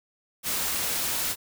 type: noise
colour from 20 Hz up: white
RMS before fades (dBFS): -28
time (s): 0.43-1.36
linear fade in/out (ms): 50
effects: none